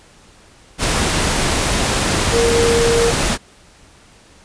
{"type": "tone in noise", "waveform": "sine", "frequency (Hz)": 466.2, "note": "A#4", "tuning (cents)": 0, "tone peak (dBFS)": -13, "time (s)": [2.31, 3.13], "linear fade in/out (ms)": 50, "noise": "pink", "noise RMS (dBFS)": -17, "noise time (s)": [0.78, 3.38], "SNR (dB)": 1, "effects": ["pink hiss -47 dBFS RMS until 4.44 s", "resampled to 22050 Hz"]}